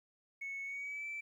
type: tone with pitch glide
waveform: sine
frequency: 2206 to 2325 Hz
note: C#7 to D7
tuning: -9 to -18 cents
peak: -38 dBFS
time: 0.41-1.21 s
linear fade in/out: 10 ms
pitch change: +91 cents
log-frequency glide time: 0.64-1.06 s
effects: tanh soft clip ceiling -36 dBFS + 12-bit